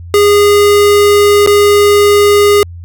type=tone with dropouts; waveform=square; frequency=410 Hz; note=G#4; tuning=22 cents flat; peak=-5 dBFS; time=0.14-2.63 s; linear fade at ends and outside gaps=1 ms; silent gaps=1.463-1.473 s; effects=added 86 Hz sine -25 dBFS peak until 2.84 s